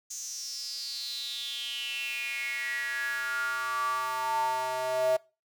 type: tone with high-pass filter sweep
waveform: square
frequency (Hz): 128.5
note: C3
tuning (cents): -31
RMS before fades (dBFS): -32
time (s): 0.1-5.17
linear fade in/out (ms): 10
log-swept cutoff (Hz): 6500 to 630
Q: 8.3
effects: noise-tail reverb RT60 0.3 s tail -22 dB re dry